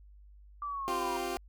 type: linear sweep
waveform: sine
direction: down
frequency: 1174.7 to 960 Hz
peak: -34 dBFS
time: 0.62-1.17 s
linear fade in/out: 2 ms
type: chord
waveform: 20% pulse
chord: C suspended fourth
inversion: none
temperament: equal with one note detuned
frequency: 261.6 / 349.2 / 389.3 Hz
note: C4 / F4 / G4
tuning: 0 / 0 / -12 cents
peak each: -37 / -31 / -32 dBFS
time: 0.88-1.37 s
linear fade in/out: 0 ms
effects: added 50 Hz sine -52 dBFS peak until 1.48 s